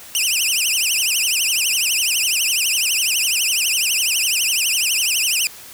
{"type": "tone with vibrato", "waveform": "15% pulse", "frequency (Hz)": 2742, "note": "F7", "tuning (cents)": -32, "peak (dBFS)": -9, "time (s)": [0.15, 5.47], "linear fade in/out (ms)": 0, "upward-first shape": "triangle", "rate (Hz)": 12, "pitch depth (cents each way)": 260, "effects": ["white hiss -39 dBFS RMS until 5.73 s"]}